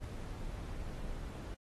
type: noise with ADSR envelope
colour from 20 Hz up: brown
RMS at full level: -39 dBFS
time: 0-1.55 s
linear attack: 42 ms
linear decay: 4 ms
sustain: -3 dB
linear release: 12 ms
effects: AAC 32 kbps